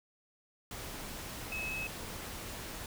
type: tone in noise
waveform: sine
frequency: 2579 Hz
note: E7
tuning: 39 cents flat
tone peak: -36 dBFS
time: 1.52-1.87 s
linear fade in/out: 2 ms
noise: pink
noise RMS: -43 dBFS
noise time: 0.71-2.86 s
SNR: +4 dB
effects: none